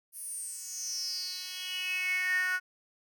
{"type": "tone with high-pass filter sweep", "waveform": "10% pulse", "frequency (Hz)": 367.4, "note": "F#4", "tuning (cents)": -12, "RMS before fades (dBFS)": -34, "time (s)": [0.12, 2.6], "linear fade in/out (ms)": 50, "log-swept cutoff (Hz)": [11000, 1500], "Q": 8.6, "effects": []}